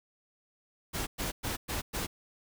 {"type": "noise bursts", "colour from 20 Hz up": "pink", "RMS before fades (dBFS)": -34, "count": 5, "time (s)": [0.93, 2.07], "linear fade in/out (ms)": 20, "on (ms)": 140, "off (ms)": 110, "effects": []}